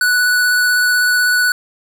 square tone with vibrato, 1480 Hz, F#6, in tune, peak -12 dBFS, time 0.01-1.52 s, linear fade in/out 2 ms, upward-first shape sine, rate 16 Hz, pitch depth 10 cents each way, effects none

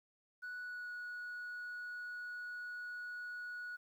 sine tone with pitch glide, 1476 to 1461.6 Hz, F#6 to F#6, -5 to -22 cents, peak -40 dBFS, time 0.42-3.77 s, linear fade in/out 20 ms, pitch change -17 cents, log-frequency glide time 0.6-0.92 s, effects tanh soft clip ceiling -41 dBFS + 12-bit

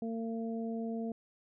harmonic tone, 227.1 Hz, A#3, 45 cents flat, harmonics 1 / 2 / 3, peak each -35 / -41 / -45 dBFS, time 0.02-1.12 s, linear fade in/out 2 ms, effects none

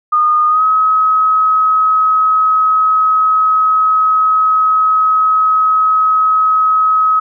sine tone with pitch glide, 1225 to 1275.5 Hz, D#6 to D#6, -27 to +43 cents, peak -8 dBFS, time 0.12-7.2 s, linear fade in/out 10 ms, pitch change +70 cents, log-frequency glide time 0.48-0.63 s, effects none

